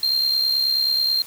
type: tone with amplitude modulation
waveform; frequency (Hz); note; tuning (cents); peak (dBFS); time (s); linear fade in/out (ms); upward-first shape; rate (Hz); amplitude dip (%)
triangle; 4186; C8; 0; -14; 0.03-1.22; 2; sine; 69.3; 55
effects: white hiss -41 dBFS RMS until 1.26 s